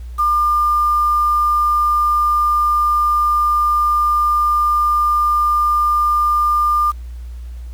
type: tone with quantisation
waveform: sine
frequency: 1200 Hz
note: D6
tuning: 37 cents sharp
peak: -12 dBFS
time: 0.18-6.92 s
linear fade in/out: 20 ms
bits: 6
effects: added 60 Hz sine -27 dBFS peak until 7.73 s + pink hiss -52 dBFS RMS until 7.73 s